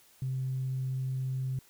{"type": "tone", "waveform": "sine", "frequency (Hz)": 130.81, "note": "C3", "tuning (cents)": 0, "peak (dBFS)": -29, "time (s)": [0.22, 1.59], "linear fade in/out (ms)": 2, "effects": ["tanh soft clip ceiling -25 dBFS", "white hiss -61 dBFS RMS until 1.69 s"]}